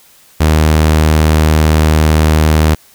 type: tone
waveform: sawtooth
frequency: 77.78 Hz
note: D#2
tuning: in tune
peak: -3 dBFS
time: 0.4-2.75 s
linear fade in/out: 10 ms
effects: white hiss -45 dBFS RMS until 2.94 s